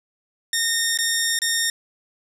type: tone with dropouts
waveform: 10% pulse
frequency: 1837 Hz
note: A#6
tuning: 26 cents flat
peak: -10 dBFS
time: 0.53-1.7 s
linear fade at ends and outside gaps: 2 ms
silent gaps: 0.975-0.987 / 1.39-1.418 s
effects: low-pass 12000 Hz 12 dB/octave + 8-bit